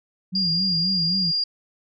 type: tone with vibrato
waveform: sine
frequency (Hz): 177.4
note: F3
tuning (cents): +27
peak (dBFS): -25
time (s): 0.32-1.32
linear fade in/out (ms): 20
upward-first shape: sine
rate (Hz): 3.8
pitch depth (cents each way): 150
type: tone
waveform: sine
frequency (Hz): 4810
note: D8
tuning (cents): +41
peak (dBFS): -20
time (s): 0.35-1.44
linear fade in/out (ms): 5
effects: none